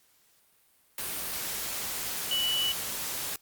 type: tone in noise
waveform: sine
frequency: 2960 Hz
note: F#7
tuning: in tune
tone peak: -26 dBFS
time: 2.31-2.72 s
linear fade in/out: 2 ms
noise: white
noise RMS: -34 dBFS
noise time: 0.98-3.36 s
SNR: +5 dB
effects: white hiss -65 dBFS RMS until 3.41 s + Opus 48 kbps